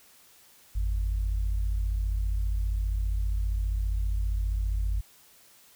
sine tone pair together, 50.59 / 85.6 Hz, G#1 / F2, -45 / -34 cents, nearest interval major sixth, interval 911 cents, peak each -25 / -35 dBFS, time 0.75-5.01 s, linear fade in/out 10 ms, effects white hiss -57 dBFS RMS until 5.75 s

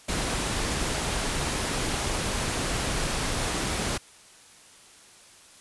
pink noise, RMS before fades -28 dBFS, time 0.08-3.98 s, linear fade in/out 10 ms, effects white hiss -52 dBFS RMS until 5.6 s + resampled to 24000 Hz

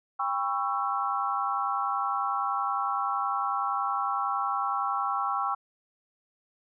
sine chord, C# half-diminished seventh, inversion second, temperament just, 798.3 / 997.9 / 1108.7 / 1330.5 Hz, G5 / B5 / C#6 / E6, +31 / +18 / 0 / +16 cents, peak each -31 / -36 / -30 / -31 dBFS, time 0.19-5.55 s, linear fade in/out 10 ms, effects none

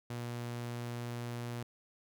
sawtooth tone, 119.7 Hz, A#2, 46 cents sharp, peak -34 dBFS, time 0.1-1.63 s, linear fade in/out 5 ms, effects none

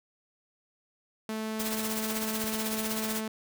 sawtooth tone, 218.8 Hz, A3, 9 cents flat, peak -28 dBFS, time 1.29-3.28 s, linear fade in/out 2 ms
white noise with tremolo, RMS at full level -32 dBFS, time 1.59-3.21 s, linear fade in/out 10 ms, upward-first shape triangle, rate 16 Hz, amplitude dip 70%
click, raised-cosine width 3 ms, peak -29 dBFS, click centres 2.441 s
effects none

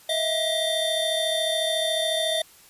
square tone cluster, 636 / 670 / 3580 Hz, D#5 / E5 / A7, +38 / +28 / +29 cents, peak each -27 / -32 / -26 dBFS, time 0.09-2.42 s, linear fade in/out 5 ms, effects white hiss -52 dBFS RMS until 2.69 s + resampled to 32000 Hz

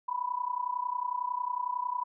sine tone with amplitude modulation, 987.8 Hz, B5, in tune, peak -26 dBFS, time 0.08-2.04 s, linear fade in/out 10 ms, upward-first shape sine, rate 31 Hz, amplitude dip 85%, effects none

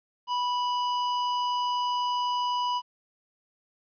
square tone, 984 Hz, B5, 7 cents flat, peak -26 dBFS, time 0.27-2.82 s, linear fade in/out 50 ms, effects resampled to 11025 Hz + 11-bit

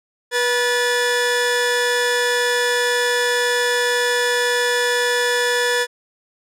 sawtooth tone pair together, 486.3 / 1733 Hz, B4 / A6, -27 / -27 cents, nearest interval octave + minor seventh, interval 2200 cents, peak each -15 / -16 dBFS, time 0.31-5.87 s, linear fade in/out 50 ms, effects low-pass 10000 Hz 12 dB/octave

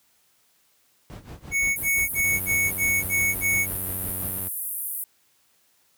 brown noise with tremolo, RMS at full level -33 dBFS, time 1.1-4.39 s, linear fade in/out 0 ms, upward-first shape sine, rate 5.8 Hz, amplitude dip 85%
square tone bursts, 2217 Hz, C#7, in tune, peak -21 dBFS, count 7, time 1.51-3.666 s, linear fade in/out 50 ms, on 260 ms, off 56 ms
white band-pass noise, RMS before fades -31 dBFS, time 1.76-5.04 s, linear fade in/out 0 ms, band 10000 to 15000 Hz, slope 48 dB/octave
sawtooth tone with vibrato, 93.5 Hz, F#2, 19 cents sharp, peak -31 dBFS, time 2.24-4.48 s, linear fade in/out 0 ms, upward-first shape triangle, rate 16 Hz, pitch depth 11 cents each way
effects white hiss -64 dBFS RMS until 5.97 s + high-pass 60 Hz 12 dB/octave

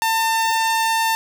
sawtooth tone, 899 Hz, A5, 37 cents sharp, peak -13 dBFS, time 0.02-1.15 s, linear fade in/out 0 ms, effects none

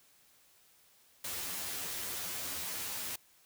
white noise with comb filter, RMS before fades -39 dBFS, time 1.24-3.16 s, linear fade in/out 5 ms, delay 11 ms, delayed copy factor +1, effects white hiss -65 dBFS RMS until 3.45 s

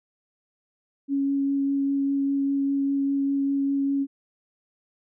sine tone with vibrato, 277.2 Hz, C#4, in tune, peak -21 dBFS, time 1.08-4.07 s, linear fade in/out 50 ms, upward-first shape sine, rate 5 Hz, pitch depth 8 cents each way, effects none

